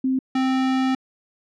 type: tone pair in turn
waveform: sine / square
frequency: 261.6 / 261.6 Hz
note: C4 / C4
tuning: 0 / 0 cents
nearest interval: unison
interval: 0 cents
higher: neither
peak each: -18 / -19 dBFS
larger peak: first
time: 0.04-0.19 / 0.35-0.95 s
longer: second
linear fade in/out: 5 ms
effects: low-pass 4000 Hz 12 dB/octave